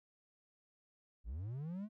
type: linear sweep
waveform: triangle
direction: up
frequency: 46.49 to 220 Hz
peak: -38 dBFS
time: 1.24-1.89 s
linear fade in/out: 50 ms
effects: none